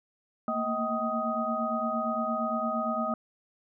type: tone cluster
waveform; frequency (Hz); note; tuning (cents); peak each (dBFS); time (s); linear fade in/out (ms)
sine; 225.2 / 233.9 / 632 / 768 / 1252; A3 / A#3 / D#5 / G5 / D#6; +40 / +6 / +27 / -36 / +10; -35 / -35 / -32 / -37 / -31; 0.48-3.14; 2
effects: none